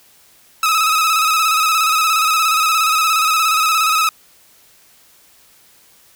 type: tone with vibrato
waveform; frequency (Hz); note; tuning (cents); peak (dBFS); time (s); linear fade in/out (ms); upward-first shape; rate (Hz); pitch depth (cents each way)
sawtooth; 1282; E6; -49; -9; 0.63-4.09; 2; square; 17; 39
effects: white hiss -50 dBFS RMS until 6.15 s

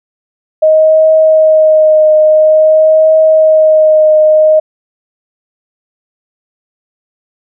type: tone with vibrato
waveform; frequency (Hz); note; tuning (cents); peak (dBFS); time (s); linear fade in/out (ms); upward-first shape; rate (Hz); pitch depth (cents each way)
sine; 625; D#5; +8; -3; 0.62-4.6; 10; triangle; 0.49; 22
effects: none

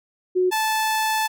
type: tone pair in turn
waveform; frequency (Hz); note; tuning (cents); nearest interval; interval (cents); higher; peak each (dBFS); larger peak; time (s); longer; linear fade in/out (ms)
sine / sawtooth; 366.6 / 873.9; F#4 / A5; -16 / -12; octave + minor third; 1504; second; -16; neither; 0.35-0.51 / 0.51-1.28; second; 20
effects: none

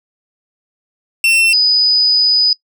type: tone pair in turn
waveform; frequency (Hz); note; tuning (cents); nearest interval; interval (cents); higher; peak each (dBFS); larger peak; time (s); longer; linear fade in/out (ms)
40% pulse / sine; 2699 / 4979; E7 / D#8; +40 / 0; major seventh; 1060; second; -8; neither; 1.24-1.53 / 1.53-2.53; second; 2
effects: noise-tail reverb RT60 0.1 s tail -23 dB re dry

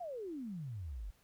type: exponential sweep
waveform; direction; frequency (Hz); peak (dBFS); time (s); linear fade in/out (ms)
sine; down; 740 to 43.45; -40; 0-1.11; 10
effects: pink hiss -70 dBFS RMS until 1.23 s

